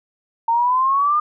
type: exponential sweep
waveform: sine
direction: up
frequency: 910 to 1221 Hz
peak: -14 dBFS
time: 0.48-1.2 s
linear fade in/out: 5 ms
effects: none